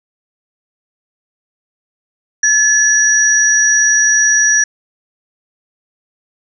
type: tone pair together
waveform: sine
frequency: 1721 / 5789 Hz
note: A6 / F#8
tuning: -39 / -39 cents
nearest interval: octave + major sixth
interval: 2100 cents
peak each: -11 dBFS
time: 2.43-4.64 s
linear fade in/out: 5 ms
effects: none